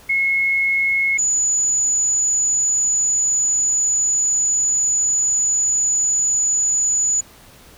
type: tone pair in turn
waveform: sine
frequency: 2174 / 6922 Hz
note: C#7 / A8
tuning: -34 / -29 cents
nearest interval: octave + minor sixth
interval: 2005 cents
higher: second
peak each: -15 dBFS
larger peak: neither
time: 0.09-1.18 / 1.18-7.21 s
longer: second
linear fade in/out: 10 ms
effects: pink hiss -46 dBFS RMS until 7.77 s